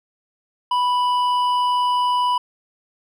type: tone with hard clipping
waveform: sine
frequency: 987.8 Hz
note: B5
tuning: in tune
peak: -18 dBFS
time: 0.71-2.38 s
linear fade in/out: 5 ms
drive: 7 dB
effects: none